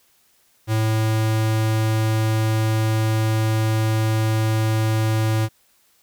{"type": "tone", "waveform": "square", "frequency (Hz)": 110, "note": "A2", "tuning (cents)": 0, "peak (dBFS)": -18, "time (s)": [0.67, 5.49], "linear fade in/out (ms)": 50, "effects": ["white hiss -60 dBFS RMS until 6.02 s"]}